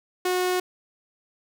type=tone; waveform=sawtooth; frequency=364.4 Hz; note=F#4; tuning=26 cents flat; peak=-18 dBFS; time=0.25-0.6 s; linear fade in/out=5 ms; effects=none